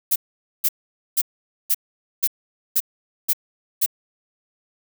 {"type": "noise bursts", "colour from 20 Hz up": "violet", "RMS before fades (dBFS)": -18, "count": 8, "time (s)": [0.11, 3.862], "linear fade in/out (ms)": 10, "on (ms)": 49, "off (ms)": 480, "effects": []}